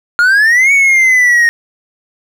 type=exponential two-way sweep; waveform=triangle; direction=up then down; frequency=1400 to 2247 to 1854 Hz; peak=-4 dBFS; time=0.19-1.49 s; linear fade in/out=0 ms; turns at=0.72 s; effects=none